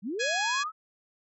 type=linear sweep; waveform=sine; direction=up; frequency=169.2 to 1318.5 Hz; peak=-30 dBFS; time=0.02-0.72 s; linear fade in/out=50 ms
type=harmonic tone; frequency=834 Hz; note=G#5; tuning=7 cents sharp; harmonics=2 / 3 / 4 / 5 / 6 / 7 / 8 / 9; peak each=-30 / -34 / -36 / -38 / -40 / -41 / -42 / -43 dBFS; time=0.19-0.64 s; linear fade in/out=20 ms
effects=none